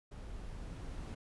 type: noise with level ramp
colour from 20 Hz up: brown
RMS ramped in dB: -47 to -42 dBFS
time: 0.11-1.15 s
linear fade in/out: 10 ms
effects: resampled to 24000 Hz